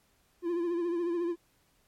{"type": "tone with vibrato", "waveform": "triangle", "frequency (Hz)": 344.1, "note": "F4", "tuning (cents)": -26, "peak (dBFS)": -26, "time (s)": [0.42, 1.36], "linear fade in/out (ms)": 50, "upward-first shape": "triangle", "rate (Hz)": 14, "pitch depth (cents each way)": 64, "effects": ["pink hiss -69 dBFS RMS until 1.87 s", "MP3 64 kbps"]}